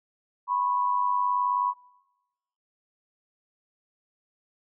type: tone pair together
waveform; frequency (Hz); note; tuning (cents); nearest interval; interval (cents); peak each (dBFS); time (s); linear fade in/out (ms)
sine; 987.8 / 1087; B5 / C#6; 0 / -34; major second; 166; -24 / -28; 0.47-1.74; 50
effects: noise-tail reverb RT60 1.0 s tail -22 dB re dry